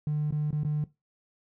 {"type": "tone with dropouts", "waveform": "triangle", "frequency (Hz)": 150, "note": "D3", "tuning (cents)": 37, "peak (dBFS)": -22, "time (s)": [0.07, 0.84], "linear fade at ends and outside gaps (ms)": 2, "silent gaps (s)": [[0.308, 0.324], [0.507, 0.528], [0.634, 0.648]], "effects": ["noise-tail reverb RT60 0.2 s tail -19 dB re dry", "tanh soft clip ceiling -22 dBFS"]}